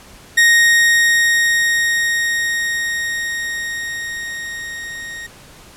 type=tone with level ramp; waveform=40% pulse; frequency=1865 Hz; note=A#6; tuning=in tune; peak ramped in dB=-7 to -27 dBFS; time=0.37-5.27 s; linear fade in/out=10 ms; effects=pink hiss -42 dBFS RMS until 5.76 s + low-pass 12000 Hz 12 dB/octave